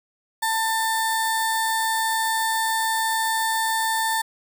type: tone with notch filter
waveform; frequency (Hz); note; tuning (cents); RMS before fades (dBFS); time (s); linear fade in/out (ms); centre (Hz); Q
15% pulse; 893; A5; +25; -23; 0.42-4.22; 10; 2700; 1.2
effects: none